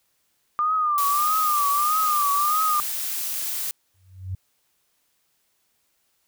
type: tone with vibrato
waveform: sine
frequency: 1200 Hz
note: D6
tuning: 37 cents sharp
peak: -19 dBFS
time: 0.59-2.8 s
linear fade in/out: 0 ms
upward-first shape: triangle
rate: 1.6 Hz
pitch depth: 110 cents each way
type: noise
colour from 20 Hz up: blue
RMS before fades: -28 dBFS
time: 0.98-3.71 s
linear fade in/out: 0 ms
type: tone with exponential growth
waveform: sine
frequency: 93.6 Hz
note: F#2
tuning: 20 cents sharp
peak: -24 dBFS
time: 3.94-4.35 s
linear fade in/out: 5 ms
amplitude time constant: 89 ms
effects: white hiss -69 dBFS RMS until 6.27 s